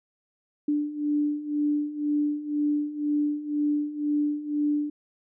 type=beating tone pair; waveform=sine; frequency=293.7 / 295.7 Hz; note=D4 / D4; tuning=0 / +12 cents; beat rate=2 Hz; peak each=-29 / -25 dBFS; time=0.68-4.9 s; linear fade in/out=5 ms; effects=none